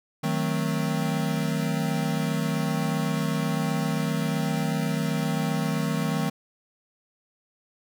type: chord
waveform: square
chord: D# diminished seventh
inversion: none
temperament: equal with one note detuned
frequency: 157.19 / 185 / 220 / 261.6 Hz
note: D#3 / F#3 / A3 / C4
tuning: +18 / 0 / 0 / 0 cents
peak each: -28 / -31 / -31 / -33 dBFS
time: 0.23-6.3 s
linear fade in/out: 10 ms
effects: none